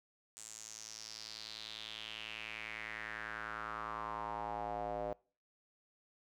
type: tone with band-pass filter sweep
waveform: square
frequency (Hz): 55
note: A1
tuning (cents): 0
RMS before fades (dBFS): -44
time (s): 0.37-5.13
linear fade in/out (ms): 0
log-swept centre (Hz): 7800 to 600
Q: 4.3
effects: noise-tail reverb RT60 0.4 s tail -24 dB re dry